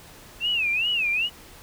sine tone with vibrato, 2637 Hz, E7, in tune, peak -21 dBFS, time 0.4-1.3 s, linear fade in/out 50 ms, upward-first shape sine, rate 2.5 Hz, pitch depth 190 cents each way, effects pink hiss -47 dBFS RMS until 1.62 s

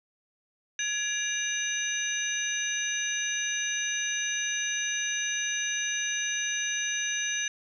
sine tone cluster, 1682 / 2368 / 2835 / 3747 / 6100 Hz, G#6 / D7 / F7 / A#7 / G8, +22 / +14 / +25 / +8 / -48 cents, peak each -32 / -36 / -36 / -37 / -32 dBFS, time 0.79-7.48 s, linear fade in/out 2 ms, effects none

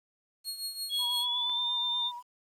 sawtooth tone with tremolo, 4300 Hz, C8, 47 cents sharp, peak -29 dBFS, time 0.44-1.27 s, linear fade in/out 50 ms, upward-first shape triangle, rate 5.8 Hz, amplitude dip 75%
sine tone with pitch glide, 3322 to 3602 Hz, G#7 to A7, 0 to +40 cents, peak -28 dBFS, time 0.89-2.12 s, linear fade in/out 50 ms, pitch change +140 cents, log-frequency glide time 1.17-1.63 s
sine tone with vibrato, 972 Hz, B5, 28 cents flat, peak -38 dBFS, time 0.98-2.23 s, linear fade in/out 50 ms, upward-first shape sine, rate 8.3 Hz, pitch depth 37 cents each way
clicks, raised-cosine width 0.3 ms, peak -34 dBFS, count 2, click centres 1.495 / 1.498 s
effects resampled to 32000 Hz + 10-bit

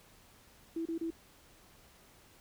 sine tone bursts, 329.6 Hz, E4, in tune, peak -33 dBFS, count 3, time 0.76-1.105 s, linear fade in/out 5 ms, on 95 ms, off 30 ms, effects pink hiss -61 dBFS RMS until 2.4 s

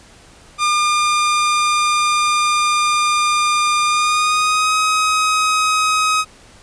sawtooth tone with pitch glide, 1205 to 1264.9 Hz, D6 to D#6, +44 to +28 cents, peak -10 dBFS, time 0.58-6.25 s, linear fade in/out 50 ms, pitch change +84 cents, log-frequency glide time 3.85-4.75 s, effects pink hiss -45 dBFS RMS until 6.62 s + resampled to 22050 Hz

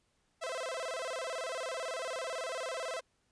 sawtooth tone with vibrato, 584 Hz, D5, 10 cents flat, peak -32 dBFS, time 0.41-3.01 s, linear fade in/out 20 ms, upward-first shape square, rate 18 Hz, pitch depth 210 cents each way, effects pink hiss -75 dBFS RMS until 3.31 s + resampled to 22050 Hz

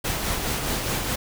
pink noise with tremolo, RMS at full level -25 dBFS, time 0.04-1.16 s, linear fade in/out 10 ms, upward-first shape sine, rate 4.8 Hz, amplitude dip 35%, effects none

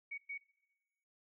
sine tone bursts at uneven times, 2240 Hz, C#7, 18 cents sharp, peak -40 dBFS, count 2, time 0.11-0.18 / 0.29-0.38 s, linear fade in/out 10 ms, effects noise-tail reverb RT60 1.0 s tail -19 dB re dry

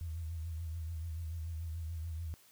sine tone with vibrato, 81.6 Hz, E2, 17 cents flat, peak -37 dBFS, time 0.01-2.34 s, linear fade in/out 0 ms, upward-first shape triangle, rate 6.9 Hz, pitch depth 93 cents each way, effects white hiss -63 dBFS RMS until 2.51 s

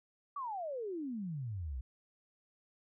sine exponential sweep, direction down, 1181 to 58.6 Hz, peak -37 dBFS, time 0.36-1.81 s, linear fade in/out 5 ms, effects none

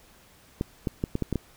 clicks, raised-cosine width 3 ms, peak -13 dBFS, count 7, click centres 0.611 / 0.872 / 1.039 / 1.154 / 1.223 / 1.327 / 1.357 s, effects pink hiss -56 dBFS RMS until 1.56 s

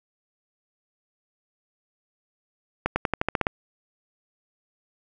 accelerating click train, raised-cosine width 0.5 ms, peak -7 dBFS, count 9, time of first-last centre 2.86-3.468 s, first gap 100 ms, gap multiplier 0.92, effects none

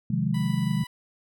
sine chord, F minor seventh, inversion second, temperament equal with one note detuned, 130.81 / 155.56 / 178.18 / 207.7 Hz, C3 / Eb3 / F3 / Ab3, 0 / 0 / +35 / 0 cents, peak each -28 dBFS, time 0.1-0.84 s, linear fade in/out 5 ms
15% pulse tone, 987.8 Hz, B5, in tune, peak -32 dBFS, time 0.34-0.87 s, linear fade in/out 5 ms
effects none

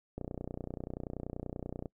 click train, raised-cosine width 2 ms, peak -25 dBFS, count 52, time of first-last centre 0.18-1.858 s, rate 30.4 Hz, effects noise-tail reverb RT60 0.1 s tail -24 dB re dry

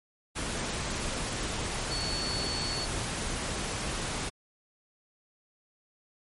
sine tone in noise, 4435 Hz, C#8, in tune, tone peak -33 dBFS, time 1.9-2.86 s, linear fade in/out 20 ms, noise pink, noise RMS -33 dBFS, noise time 0.35-4.3 s, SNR -3 dB, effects MP3 48 kbps

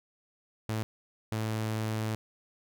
sawtooth tone bursts at uneven times, 109.6 Hz, A2, 6 cents flat, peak -26 dBFS, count 2, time 0.69-0.83 / 1.32-2.15 s, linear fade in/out 0 ms, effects none

